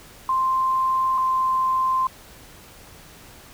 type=tone pair in turn; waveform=sine; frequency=1046.5 / 1042.4 Hz; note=C6 / C6; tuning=0 / -7 cents; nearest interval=unison; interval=7 cents; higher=first; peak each=-18 dBFS; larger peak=neither; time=0.29-1.18 / 1.18-2.07 s; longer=neither; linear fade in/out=2 ms; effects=pink hiss -46 dBFS RMS until 3.53 s